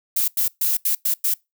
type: noise bursts at uneven times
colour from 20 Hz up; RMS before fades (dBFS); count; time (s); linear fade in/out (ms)
violet; -20; 6; 0.16-0.28 / 0.37-0.48 / 0.61-0.77 / 0.85-0.95 / 1.05-1.14 / 1.24-1.34; 5
effects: noise-tail reverb RT60 0.2 s tail -24 dB re dry